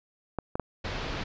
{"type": "clicks", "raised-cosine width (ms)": 1, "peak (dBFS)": -16, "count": 3, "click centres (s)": [0.387, 0.555, 0.597]}
{"type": "low-pass noise", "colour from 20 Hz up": "pink", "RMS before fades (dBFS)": -34, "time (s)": [0.84, 1.24], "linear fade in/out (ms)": 10, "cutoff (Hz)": 4600, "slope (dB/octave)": 24}
{"effects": ["resampled to 16000 Hz"]}